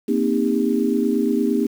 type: chord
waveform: sine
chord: C minor seventh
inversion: third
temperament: equal with one note detuned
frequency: 233.1 / 261.6 / 311.1 / 401.4 Hz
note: Bb3 / C4 / Eb4 / G4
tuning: 0 / 0 / 0 / +41 cents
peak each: -21 / -22 / -23 / -23 dBFS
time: 0.08-1.67 s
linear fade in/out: 10 ms
effects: 7-bit